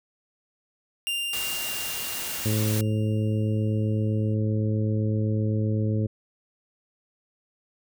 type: tone with exponential decay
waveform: 45% pulse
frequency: 2794 Hz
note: F7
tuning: in tune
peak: -25 dBFS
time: 1.07-4.34 s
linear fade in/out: 0 ms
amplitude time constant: 710 ms
type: noise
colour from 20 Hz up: white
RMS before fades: -32 dBFS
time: 1.33-2.81 s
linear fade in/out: 2 ms
type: harmonic tone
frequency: 107.8 Hz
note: A2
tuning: 35 cents flat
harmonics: 1 / 2 / 3 / 4 / 5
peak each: -23 / -29 / -33 / -35 / -37 dBFS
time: 2.45-6.07 s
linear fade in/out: 10 ms
effects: none